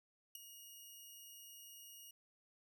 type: tone with ADSR envelope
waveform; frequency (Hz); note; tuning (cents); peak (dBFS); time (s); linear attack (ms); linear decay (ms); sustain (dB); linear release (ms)
10% pulse; 2874; F7; +49; -34; 0.35-2.11; 4; 7; -12; 4
effects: none